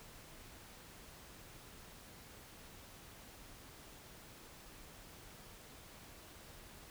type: silence
effects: pink hiss -56 dBFS RMS until 6.9 s